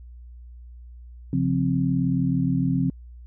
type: tone cluster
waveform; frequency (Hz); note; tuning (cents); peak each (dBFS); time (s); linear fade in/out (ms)
sine; 136.8 / 176 / 262.9; C#3 / F3 / C4; -23 / +14 / +8; -24; 1.33-2.9; 2
effects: added 60 Hz sine -40 dBFS peak until 3.26 s